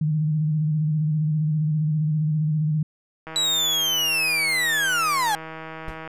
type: tone with vibrato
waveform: sine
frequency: 153.8 Hz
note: D#3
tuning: 20 cents flat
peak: -19 dBFS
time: 0.01-2.83 s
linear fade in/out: 5 ms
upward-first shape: square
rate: 15 Hz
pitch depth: 38 cents each way
type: click train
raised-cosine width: 0.5 ms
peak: -21 dBFS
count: 450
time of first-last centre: 3.27-6.076 s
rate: 160 Hz
type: linear sweep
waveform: 35% pulse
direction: down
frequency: 3946 to 801 Hz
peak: -18 dBFS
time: 3.36-5.35 s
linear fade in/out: 0 ms
type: noise with exponential decay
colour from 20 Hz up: brown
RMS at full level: -32 dBFS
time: 5.88-6.05 s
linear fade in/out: 1 ms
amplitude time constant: 36 ms
effects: resampled to 32000 Hz